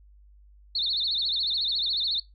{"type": "tone with vibrato", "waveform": "sine", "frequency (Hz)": 3969, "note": "B7", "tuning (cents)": 8, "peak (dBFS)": -24, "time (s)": [0.75, 2.2], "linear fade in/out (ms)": 5, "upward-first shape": "sine", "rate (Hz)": 14, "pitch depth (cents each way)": 190, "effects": ["noise-tail reverb RT60 0.2 s tail -21 dB re dry", "added 50 Hz sine -51 dBFS peak until 2.34 s"]}